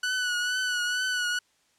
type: tone with vibrato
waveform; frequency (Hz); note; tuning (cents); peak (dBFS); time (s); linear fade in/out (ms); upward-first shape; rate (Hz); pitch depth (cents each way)
sawtooth; 1480; F#6; 0; -22; 0.03-1.39; 5; triangle; 2.2; 45
effects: white hiss -67 dBFS RMS until 1.78 s + low-pass 8000 Hz 12 dB/octave